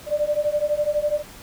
sine beating tone pair, 587.3 / 599.3 Hz, D5 / D5, 0 / +35 cents, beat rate 12 Hz, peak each -23 / -22 dBFS, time 0.06-1.23 s, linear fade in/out 50 ms, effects pink hiss -43 dBFS RMS until 1.42 s

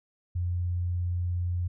sine tone, 88.3 Hz, F2, 20 cents sharp, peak -26 dBFS, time 0.35-1.68 s, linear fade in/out 10 ms, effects none

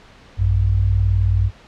sine tone pair together, 57.08 / 96 Hz, A#1 / G2, -36 / -36 cents, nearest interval major sixth, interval 900 cents, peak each -18 / -15 dBFS, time 0.37-1.51 s, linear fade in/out 50 ms, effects pink hiss -46 dBFS RMS until 1.67 s + low-pass 4000 Hz 12 dB/octave

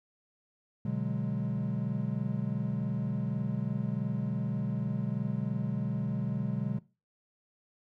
triangle chord, G# half-diminished seventh, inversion first, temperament equal, 123.47 / 146.83 / 185 / 207.7 Hz, B2 / D3 / F#3 / G#3, 0 / 0 / 0 / 0 cents, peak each -33 dBFS, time 0.85-6.79 s, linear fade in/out 5 ms, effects noise-tail reverb RT60 0.3 s tail -19 dB re dry

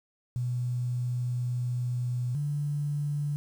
sine tone pair in turn, 123.1 / 145.88 Hz, B2 / D3, -5 / -11 cents, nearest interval minor third, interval 294 cents, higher second, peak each -27 dBFS, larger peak neither, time 0.36-2.35 / 2.35-3.36 s, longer first, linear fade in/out 0 ms, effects 9-bit

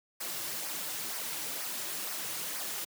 white noise with flanger, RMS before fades -37 dBFS, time 0.2-2.85 s, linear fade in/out 10 ms, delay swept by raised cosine 0.26 to 4.56 ms, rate 2.1 Hz, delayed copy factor -0.55, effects high-pass 150 Hz 12 dB/octave

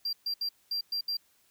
triangle tone bursts at uneven times, 4726 Hz, D8, 10 cents sharp, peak -28 dBFS, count 6, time 0.05-0.13 / 0.26-0.34 / 0.41-0.49 / 0.71-0.81 / 0.92-1.01 / 1.08-1.17 s, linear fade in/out 5 ms, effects white hiss -67 dBFS RMS until 1.5 s

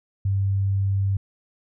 sine tone, 98 Hz, G2, in tune, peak -19 dBFS, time 0.25-1.17 s, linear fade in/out 5 ms, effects none

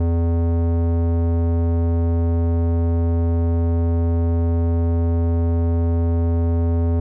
square tone with low-pass filter, 84.1 Hz, E2, 35 cents sharp, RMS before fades -18 dBFS, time 0-7 s, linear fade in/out 5 ms, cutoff 560 Hz, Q 0.84, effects none

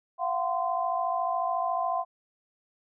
sine tone cluster, 686 / 740 / 1033 Hz, F5 / F#5 / C6, -31 / 0 / -22 cents, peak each -30 dBFS, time 0.18-2.05 s, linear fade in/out 50 ms, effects none

